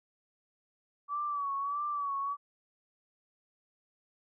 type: tone with vibrato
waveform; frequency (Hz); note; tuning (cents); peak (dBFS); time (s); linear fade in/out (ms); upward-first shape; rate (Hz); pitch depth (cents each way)
sine; 1143; D6; -47; -31; 1.08-2.37; 50; sine; 1.6; 59
effects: none